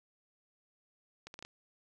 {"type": "accelerating click train", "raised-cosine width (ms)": 0.2, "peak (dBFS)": -29, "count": 5, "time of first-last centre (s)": [1.27, 1.45], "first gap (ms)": 71, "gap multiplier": 0.7, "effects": []}